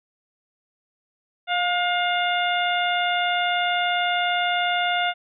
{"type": "harmonic tone with a mistuned harmonic", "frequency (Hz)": 707, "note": "F5", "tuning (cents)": 21, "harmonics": [1, 2, 3, 4, 5], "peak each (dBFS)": [-23, -26, -28, -29, -30], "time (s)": [1.47, 5.14], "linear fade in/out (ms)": 50, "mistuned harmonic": 2, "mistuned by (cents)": 24, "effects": []}